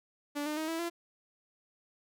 sawtooth tone with pitch steps, 290.6 / 302.4 / 314.7 / 327.5 / 340.8 Hz, D4 / D#4 / D#4 / E4 / F4, -18 / -49 / +20 / -11 / -42 cents, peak -29 dBFS, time 0.35-0.9 s, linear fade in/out 20 ms, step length 110 ms, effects none

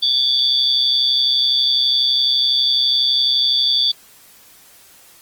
sine tone cluster, 3407 / 3539 / 4614 Hz, G#7 / A7 / D8, +44 / +9 / -31 cents, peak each -18 dBFS, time 0.02-3.92 s, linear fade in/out 10 ms, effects white hiss -47 dBFS RMS until 5.21 s + Opus 24 kbps

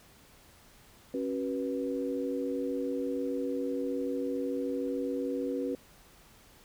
sine tone cluster, 274 / 374.2 / 487.5 Hz, C#4 / F#4 / B4, -20 / +20 / -23 cents, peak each -33 / -37 / -34 dBFS, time 1.14-5.75 s, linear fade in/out 2 ms, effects pink hiss -58 dBFS RMS until 6.64 s

